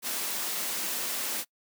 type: high-pass noise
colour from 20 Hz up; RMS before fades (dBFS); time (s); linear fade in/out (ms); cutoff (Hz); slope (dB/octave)
white; -32; 0.02-1.45; 50; 170; 96
effects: noise-tail reverb RT60 0.1 s tail -24 dB re dry

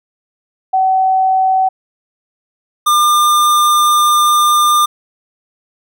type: tone pair in turn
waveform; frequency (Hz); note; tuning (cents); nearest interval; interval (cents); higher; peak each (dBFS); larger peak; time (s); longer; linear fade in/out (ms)
sine / square; 758 / 1200.8; F#5 / D6; +42 / +38; minor sixth; 796; second; -9; neither; 0.73-1.69 / 2.86-4.86; second; 10
effects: none

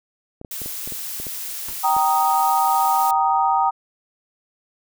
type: clicks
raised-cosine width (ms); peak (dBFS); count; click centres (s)
2; -22; 9; 0.414 / 0.448 / 0.618 / 0.66 / 0.875 / 0.922 / 1.2 / 1.268 / 1.966
type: noise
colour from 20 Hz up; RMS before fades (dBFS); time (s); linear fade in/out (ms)
blue; -30; 0.51-3.11; 2
type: noise with exponential decay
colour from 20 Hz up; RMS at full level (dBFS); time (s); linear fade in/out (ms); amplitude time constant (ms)
pink; -32; 1.68-1.8; 5; 25
type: chord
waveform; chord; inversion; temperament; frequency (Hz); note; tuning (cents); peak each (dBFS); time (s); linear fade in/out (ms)
sine; Eb major; first; just; 777.8 / 933.4 / 1244.5; G5 / Bb5 / Eb6; -14 / +2 / 0; -19 / -19 / -22; 1.83-3.71; 20
effects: none

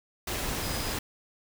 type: tone in noise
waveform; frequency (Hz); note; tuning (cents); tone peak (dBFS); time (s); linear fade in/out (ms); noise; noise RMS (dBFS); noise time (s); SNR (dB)
sine; 4978; D#8; 0; -41; 0.62-0.93; 5; pink; -32; 0.27-0.99; -12
effects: none

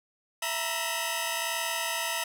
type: tone cluster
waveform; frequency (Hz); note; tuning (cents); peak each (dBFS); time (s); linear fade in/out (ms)
15% pulse; 663 / 923 / 964 / 2590 / 3061; E5 / A#5 / B5 / E7 / G7; +10 / -17 / -42 / -31 / -42; -29; 0.42-2.24; 5
effects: none

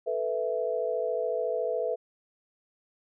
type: chord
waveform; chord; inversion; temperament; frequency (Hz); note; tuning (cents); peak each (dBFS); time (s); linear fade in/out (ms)
sine; A suspended second; none; equal; 440 / 493.9 / 659.3; A4 / B4 / E5; 0 / 0 / 0; -32 / -30 / -31; 0.06-1.96; 20
effects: none

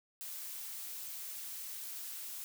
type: noise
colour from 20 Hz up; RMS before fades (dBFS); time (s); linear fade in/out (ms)
blue; -44; 0.21-2.44; 0
effects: none

